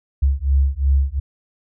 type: beating tone pair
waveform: sine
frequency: 67.3 / 70.1 Hz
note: C2 / C#2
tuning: +49 / +20 cents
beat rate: 2.8 Hz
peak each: -17 dBFS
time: 0.22-1.2 s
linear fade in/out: 10 ms
effects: none